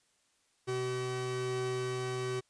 45% pulse tone pair together, 126.5 / 380.6 Hz, B2 / F#4, +42 / +49 cents, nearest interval octave + perfect fifth, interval 1907 cents, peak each -38 / -34 dBFS, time 0.67-2.41 s, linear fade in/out 20 ms, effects white hiss -72 dBFS RMS until 2.49 s + resampled to 22050 Hz

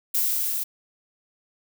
violet noise with level ramp, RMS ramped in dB -22 to -28 dBFS, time 0.14-0.64 s, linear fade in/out 10 ms, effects none

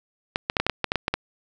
clicks, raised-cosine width 0.3 ms, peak -6 dBFS, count 11, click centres 0.359 / 0.499 / 0.568 / 0.6 / 0.666 / 0.697 / 0.843 / 0.919 / 0.957 / 1.081 / 1.14 s, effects none

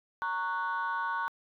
sine chord, F# major, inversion first, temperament just, 925 / 1110 / 1480 Hz, A#5 / C#6 / F#6, -14 / +2 / 0 cents, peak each -33 dBFS, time 0.22-1.28 s, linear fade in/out 0 ms, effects tanh soft clip ceiling -24 dBFS

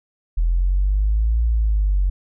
sine linear two-way sweep, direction up then down, 40.74 to 57.6 to 45.45 Hz, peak -14 dBFS, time 0.37-2.1 s, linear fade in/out 10 ms, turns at 1.44 s, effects tanh soft clip ceiling -10 dBFS

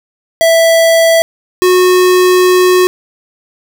square tone pair in turn, 659.3 / 365.1 Hz, E5 / F#4, 0 / -23 cents, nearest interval minor seventh, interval 1023 cents, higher first, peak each -6 dBFS, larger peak neither, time 0.41-1.22 / 1.62-2.87 s, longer second, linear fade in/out 0 ms, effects none

